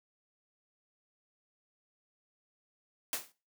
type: noise with exponential decay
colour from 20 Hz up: white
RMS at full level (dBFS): -31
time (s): 3.13-3.32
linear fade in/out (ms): 1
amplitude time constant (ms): 41
effects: noise-tail reverb RT60 0.3 s tail -17 dB re dry + high-pass 150 Hz 12 dB/octave